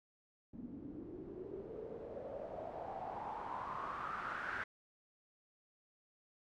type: noise with low-pass filter sweep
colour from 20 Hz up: white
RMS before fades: -45 dBFS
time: 0.53-4.64 s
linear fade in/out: 5 ms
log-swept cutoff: 250 to 1600 Hz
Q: 5.6
effects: none